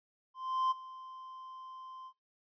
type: tone with ADSR envelope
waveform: triangle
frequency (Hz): 1040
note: C6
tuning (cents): -11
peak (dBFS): -25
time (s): 0.34-2.13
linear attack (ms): 370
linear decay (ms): 18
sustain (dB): -19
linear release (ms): 66
effects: noise-tail reverb RT60 0.3 s tail -25 dB re dry + resampled to 11025 Hz